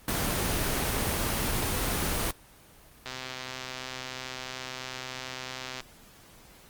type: noise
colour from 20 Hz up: pink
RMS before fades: -28 dBFS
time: 0.08-2.31 s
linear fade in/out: 2 ms
type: click train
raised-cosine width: 0.2 ms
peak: -19 dBFS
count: 355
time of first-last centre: 3.06-5.804 s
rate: 129 Hz
effects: pink hiss -54 dBFS RMS until 6.69 s + Opus 24 kbps